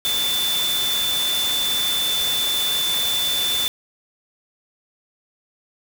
sine tone in noise, 3520 Hz, A7, in tune, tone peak -20 dBFS, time 0.05-3.68 s, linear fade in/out 0 ms, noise white, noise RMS -26 dBFS, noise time 0.05-3.68 s, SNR +3 dB, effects none

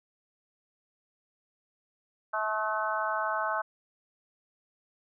harmonic tone with a mistuned harmonic, 216 Hz, A3, 32 cents flat, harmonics 3 / 4 / 5 / 6 / 7, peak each -34 / -34 / -34 / -34 / -34 dBFS, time 2.33-3.62 s, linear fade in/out 10 ms, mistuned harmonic 6, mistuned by -16 cents, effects none

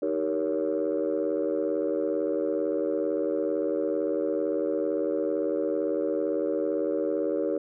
sine chord, Eb dominant seventh, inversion none, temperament just, 311.1 / 388.9 / 466.7 / 560 Hz, Eb4 / G4 / Bb4 / Db5, 0 / -14 / +2 / +18 cents, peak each -29 dBFS, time 0.02-7.58 s, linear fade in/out 5 ms, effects tanh soft clip ceiling -18 dBFS

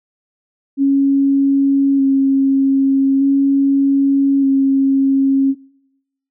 sine tone with vibrato, 273.6 Hz, C#4, 23 cents flat, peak -10 dBFS, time 0.77-5.55 s, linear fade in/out 50 ms, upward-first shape square, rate 0.41 Hz, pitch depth 14 cents each way, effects noise-tail reverb RT60 0.9 s tail -25 dB re dry

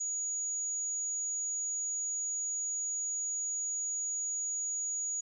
sine tone, 6800 Hz, G#8, 40 cents sharp, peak -32 dBFS, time 0-5.21 s, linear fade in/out 10 ms, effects none

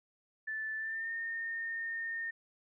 sine tone with pitch glide, 1755 to 1828.5 Hz, A6 to A#6, -5 to -34 cents, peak -35 dBFS, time 0.47-2.31 s, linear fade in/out 10 ms, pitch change +71 cents, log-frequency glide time 0.77-1.11 s, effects none

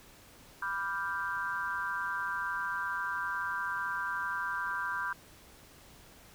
sine chord, G dominant seventh, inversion first, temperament equal, 987.8 / 1174.7 / 1396.9 / 1568 Hz, B5 / D6 / F6 / G6, 0 / 0 / 0 / 0 cents, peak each -38 / -39 / -39 / -35 dBFS, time 0.62-5.13 s, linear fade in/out 5 ms, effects pink hiss -56 dBFS RMS until 6.34 s

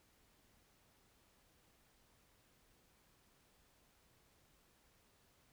silence, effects pink hiss -72 dBFS RMS until 5.52 s

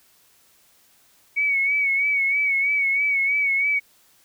sine tone with vibrato, 2239 Hz, C#7, 17 cents sharp, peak -18 dBFS, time 1.36-3.8 s, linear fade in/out 20 ms, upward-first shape sine, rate 3.1 Hz, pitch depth 50 cents each way, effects white hiss -58 dBFS RMS until 4.24 s

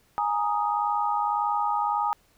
sine chord, Ab suspended second, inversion none, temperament equal, 830.6 / 932.3 / 1244.5 Hz, Ab5 / Bb5 / Eb6, 0 / 0 / 0 cents, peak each -26 / -28 / -28 dBFS, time 0.18-2.13 s, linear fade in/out 0 ms, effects pink hiss -63 dBFS RMS until 2.37 s

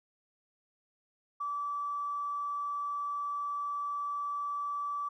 triangle tone with tanh clipping, 1156 Hz, D6, 28 cents flat, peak -32 dBFS, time 1.4-5.09 s, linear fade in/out 10 ms, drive 3 dB, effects none

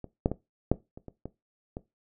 clicks, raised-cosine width 2 ms, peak -26 / -9 / -17 / -8 / -29 / -28 / -23 / -22 dBFS, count 8, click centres 0.043 / 0.259 / 0.316 / 0.716 / 0.975 / 1.083 / 1.256 / 1.769 s, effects noise-tail reverb RT60 0.2 s tail -17 dB re dry

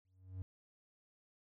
triangle tone with exponential growth, 93.3 Hz, F#2, 15 cents sharp, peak -36 dBFS, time 0.05-0.42 s, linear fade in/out 0 ms, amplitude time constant 80 ms, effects none

